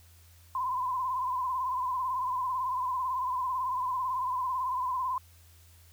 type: tone with vibrato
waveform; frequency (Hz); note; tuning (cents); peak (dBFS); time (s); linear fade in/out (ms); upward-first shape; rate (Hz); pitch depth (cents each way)
sine; 1019; C6; -46; -28; 0.55-5.18; 2; sine; 18; 66
effects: added 84 Hz sine -55 dBFS peak until 5.92 s + white hiss -61 dBFS RMS until 5.92 s